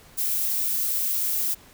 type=noise; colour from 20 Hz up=violet; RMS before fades=-25 dBFS; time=0.17-1.55 s; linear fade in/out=20 ms; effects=pink hiss -51 dBFS RMS until 1.73 s